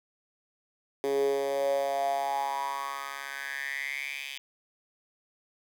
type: tone with high-pass filter sweep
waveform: 10% pulse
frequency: 138.59 Hz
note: C#3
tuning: in tune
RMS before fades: -31 dBFS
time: 1.04-4.38 s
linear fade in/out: 0 ms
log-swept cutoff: 370 to 2800 Hz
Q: 7.4
effects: none